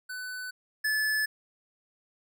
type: tone pair in turn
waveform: square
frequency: 1500 / 1730 Hz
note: F#6 / A6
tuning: +23 / -30 cents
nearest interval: major second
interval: 247 cents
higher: second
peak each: -36 / -26 dBFS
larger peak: second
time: 0.09-0.51 / 0.84-1.26 s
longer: neither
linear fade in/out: 10 ms
effects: none